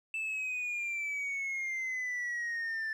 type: exponential sweep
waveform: sine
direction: down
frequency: 2649 to 1760 Hz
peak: -30 dBFS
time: 0.14-2.93 s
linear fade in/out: 2 ms
effects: tanh soft clip ceiling -32 dBFS + 11-bit